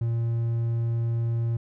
triangle tone, 116.1 Hz, A#2, 7 cents flat, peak -21 dBFS, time 0.01-1.57 s, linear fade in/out 5 ms, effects none

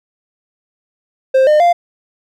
triangle tone with pitch steps, 527 / 605.4 / 695.4 Hz, C5 / D#5 / F5, +12 / -48 / -8 cents, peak -5 dBFS, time 1.34-1.73 s, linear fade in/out 10 ms, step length 130 ms, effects none

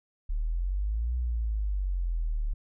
sine exponential two-way sweep, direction up then down, 35.86 to 61.74 to 35.86 Hz, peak -26 dBFS, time 0.29-2.54 s, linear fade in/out 10 ms, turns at 1.16 s, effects none

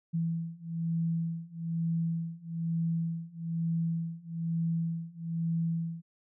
sine beating tone pair, 165.2 / 166.3 Hz, E3 / E3, +4 / +16 cents, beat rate 1.1 Hz, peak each -33 / -32 dBFS, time 0.13-6.02 s, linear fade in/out 20 ms, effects none

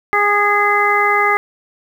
harmonic tone with a mistuned harmonic, 410.3 Hz, G#4, 21 cents flat, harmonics 1 / 2 / 3 / 4 / 5, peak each -20 / -18 / -16 / -22 / -16 dBFS, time 0.13-1.37 s, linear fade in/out 0 ms, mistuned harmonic 4, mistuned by +25 cents, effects 7-bit

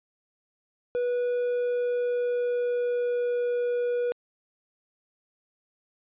triangle tone with pitch glide, 488.7 to 485 Hz, B4 to B4, -18 to -31 cents, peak -22 dBFS, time 0.95-4.12 s, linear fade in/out 0 ms, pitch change -13 cents, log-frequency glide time 1.33-3.46 s, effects resampled to 8000 Hz

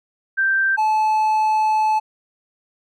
sine / triangle tone pair in turn, 1568 / 865.4 Hz, G6 / A5, 0 / -29 cents, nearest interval minor seventh, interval 1029 cents, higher first, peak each -15 / -13 dBFS, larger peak second, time 0.37-0.77 / 0.77-2 s, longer second, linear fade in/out 20 ms, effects none

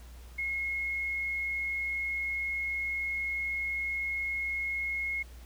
sine tone, 2164 Hz, C#7, 42 cents flat, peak -30 dBFS, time 0.38-5.23 s, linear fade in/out 10 ms, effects added 60 Hz sine -46 dBFS peak until 5.45 s + pink hiss -57 dBFS RMS until 5.45 s

